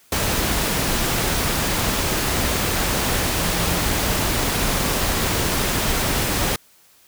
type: tone in noise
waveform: sine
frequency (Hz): 174.61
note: F3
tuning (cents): 0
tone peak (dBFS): -28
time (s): 3.35-3.82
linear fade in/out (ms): 2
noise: pink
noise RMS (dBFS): -21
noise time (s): 0.12-6.56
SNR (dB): -10
effects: white hiss -54 dBFS RMS until 7.07 s